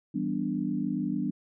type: chord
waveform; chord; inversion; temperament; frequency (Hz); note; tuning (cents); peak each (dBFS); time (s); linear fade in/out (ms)
sine; E minor seventh; none; equal; 164.81 / 196 / 246.9 / 293.7; E3 / G3 / B3 / D4; 0 / 0 / 0 / 0; -36 / -32 / -32 / -32; 0.14-1.31; 10
effects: none